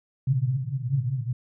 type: band-pass noise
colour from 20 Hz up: pink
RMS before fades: -26 dBFS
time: 0.27-1.33 s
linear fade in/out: 5 ms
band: 120 to 140 Hz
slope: 96 dB/octave
effects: none